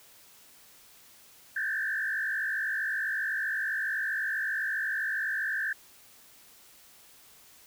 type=tone with frequency modulation; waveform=sine; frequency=1661.2 Hz; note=G#6; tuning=in tune; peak=-28 dBFS; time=1.56-5.73 s; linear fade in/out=5 ms; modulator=52.3 Hz; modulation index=2.5; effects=white hiss -56 dBFS RMS until 7.66 s